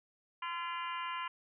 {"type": "harmonic tone with a mistuned harmonic", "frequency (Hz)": 342.1, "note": "F4", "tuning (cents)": -36, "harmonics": [3, 4, 5, 6, 7, 8, 9], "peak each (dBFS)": [-38, -45, -48, -48, -48, -47, -53], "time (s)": [0.42, 1.28], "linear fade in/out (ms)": 5, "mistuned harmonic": 8, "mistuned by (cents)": 50, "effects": []}